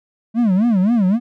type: tone with vibrato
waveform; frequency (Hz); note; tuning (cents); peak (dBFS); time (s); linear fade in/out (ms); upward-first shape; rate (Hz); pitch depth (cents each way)
triangle; 210; G#3; +19; -10; 0.34-1.2; 50; sine; 3.8; 250
effects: none